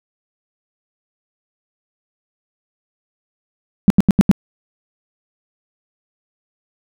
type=tone bursts; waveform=sine; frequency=196 Hz; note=G3; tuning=in tune; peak=-4 dBFS; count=5; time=3.88-4.314 s; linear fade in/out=0 ms; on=22 ms; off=81 ms; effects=none